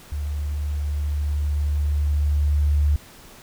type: tone with level ramp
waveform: sine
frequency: 73.42 Hz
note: D2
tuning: in tune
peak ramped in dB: -24 to -15 dBFS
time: 0.12-2.96 s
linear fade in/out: 0 ms
effects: pink hiss -46 dBFS RMS until 3.42 s